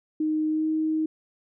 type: tone with pitch glide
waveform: sine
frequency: 310 to 314.1 Hz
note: D#4 to D#4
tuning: -6 to +16 cents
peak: -22 dBFS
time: 0.2-1.06 s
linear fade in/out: 5 ms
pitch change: +22 cents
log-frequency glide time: 0.48-0.67 s
effects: none

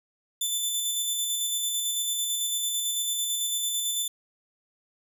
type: tone with tremolo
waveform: 15% pulse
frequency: 3520 Hz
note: A7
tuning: in tune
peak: -18 dBFS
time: 0.41-4.08 s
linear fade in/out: 5 ms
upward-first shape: square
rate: 9 Hz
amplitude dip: 25%
effects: none

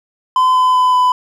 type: tone with pitch steps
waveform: triangle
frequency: 1021 / 1014.5 / 1008.1 / 1001.7 Hz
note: C6 / B5 / B5 / B5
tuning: -43 / +46 / +35 / +24 cents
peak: -7 dBFS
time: 0.36-1.12 s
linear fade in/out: 2 ms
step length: 190 ms
effects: none

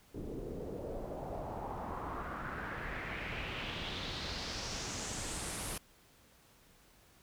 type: noise with low-pass filter sweep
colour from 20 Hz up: pink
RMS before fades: -41 dBFS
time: 0.14-5.78 s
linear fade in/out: 5 ms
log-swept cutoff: 340 to 11000 Hz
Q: 3
effects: pink hiss -64 dBFS RMS until 7.22 s

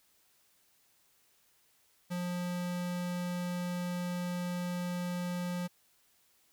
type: tone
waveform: square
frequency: 177.4 Hz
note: F3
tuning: 27 cents sharp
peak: -34 dBFS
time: 2.1-5.68 s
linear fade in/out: 20 ms
effects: white hiss -69 dBFS RMS until 6.52 s

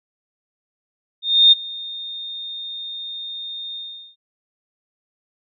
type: tone with ADSR envelope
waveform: sine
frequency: 3657 Hz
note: A#7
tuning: 34 cents flat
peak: -6 dBFS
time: 1.22-4.16 s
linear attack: 300 ms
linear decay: 20 ms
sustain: -22 dB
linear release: 400 ms
effects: none

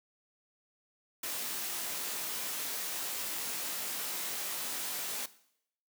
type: noise with comb filter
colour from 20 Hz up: white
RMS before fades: -37 dBFS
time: 1.23-5.26 s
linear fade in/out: 5 ms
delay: 19 ms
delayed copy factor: -0.6
effects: noise-tail reverb RT60 0.7 s tail -17 dB re dry + high-pass 200 Hz 12 dB/octave

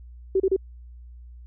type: tone bursts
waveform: sine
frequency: 382.4 Hz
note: G4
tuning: 43 cents flat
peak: -17 dBFS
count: 3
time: 0.35-0.564 s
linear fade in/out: 5 ms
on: 50 ms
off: 32 ms
effects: added 60 Hz sine -41 dBFS peak until 1.46 s

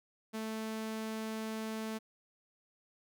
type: tone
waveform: sawtooth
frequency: 220 Hz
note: A3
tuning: in tune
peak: -33 dBFS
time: 0.33-1.99 s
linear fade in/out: 20 ms
effects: none

